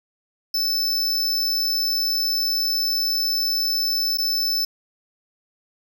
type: tone with dropouts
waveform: square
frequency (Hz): 5274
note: E8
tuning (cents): 0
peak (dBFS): -20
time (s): 0.54-4.65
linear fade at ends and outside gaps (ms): 5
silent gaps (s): 4.174-4.183
effects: none